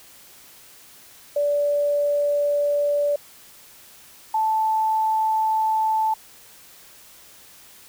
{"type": "tone pair in turn", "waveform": "sine", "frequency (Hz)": [580, 876.8], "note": ["D5", "A5"], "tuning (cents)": [-22, -6], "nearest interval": "perfect fifth", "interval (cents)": 716, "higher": "second", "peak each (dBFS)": -18, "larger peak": "neither", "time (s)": [[1.36, 3.16], [4.34, 6.14]], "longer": "neither", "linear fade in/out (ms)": 5, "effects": ["white hiss -48 dBFS RMS until 7.88 s"]}